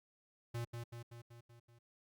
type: tone with echo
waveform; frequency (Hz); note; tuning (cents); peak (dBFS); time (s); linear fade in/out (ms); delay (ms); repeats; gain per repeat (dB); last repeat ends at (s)
square; 118; A#2; +22; -39; 0.54-0.65; 10; 190; 6; -4; 1.79
effects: Opus 48 kbps